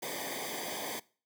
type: noise with comb filter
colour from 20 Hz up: pink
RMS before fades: -38 dBFS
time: 0.02-1 s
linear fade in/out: 10 ms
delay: 0.73 ms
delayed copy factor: -0.9
effects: noise-tail reverb RT60 0.4 s tail -22 dB re dry + high-pass 200 Hz 12 dB/octave